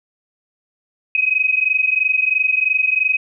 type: tone pair together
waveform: sine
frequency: 2517 / 2540 Hz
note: D#7 / D#7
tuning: +19 / +35 cents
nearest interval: unison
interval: 16 cents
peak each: -17 dBFS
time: 1.15-3.17 s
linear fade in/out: 2 ms
effects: none